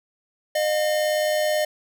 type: tone pair together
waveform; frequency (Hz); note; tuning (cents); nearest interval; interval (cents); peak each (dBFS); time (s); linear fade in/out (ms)
square; 610 / 708.4; D#5 / F5; -34 / +24; minor third; 258; -21 / -30; 0.55-1.65; 5
effects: none